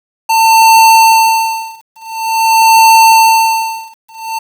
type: tone with tremolo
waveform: square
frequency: 897 Hz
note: A5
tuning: 33 cents sharp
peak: -3 dBFS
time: 0.29-4.39 s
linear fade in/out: 10 ms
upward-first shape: sine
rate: 0.47 Hz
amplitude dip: 100%
effects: 7-bit